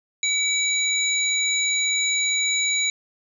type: tone cluster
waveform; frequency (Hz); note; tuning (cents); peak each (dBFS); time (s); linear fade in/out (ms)
sine; 2285 / 3918 / 6880; D7 / B7 / A8; -48 / -15 / -40; -24; 0.23-2.9; 2
effects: none